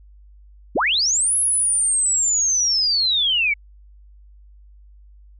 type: linear two-way sweep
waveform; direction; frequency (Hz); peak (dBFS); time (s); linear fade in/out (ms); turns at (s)
sine; up then down; 125.5 to 10770 to 2195; -16; 0.75-3.54; 10; 1.37
effects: added 50 Hz sine -44 dBFS peak until 5.39 s